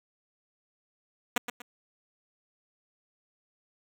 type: tone with echo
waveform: 5% pulse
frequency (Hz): 242.7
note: B3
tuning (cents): -30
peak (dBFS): -12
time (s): 1.36-1.38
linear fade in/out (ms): 5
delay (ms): 120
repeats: 2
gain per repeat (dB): -9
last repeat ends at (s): 1.62
effects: none